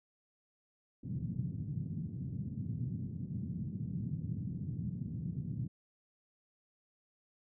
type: band-pass noise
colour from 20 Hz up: pink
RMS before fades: -39 dBFS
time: 1.03-5.68 s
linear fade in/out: 5 ms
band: 110 to 190 Hz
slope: 24 dB/octave
effects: none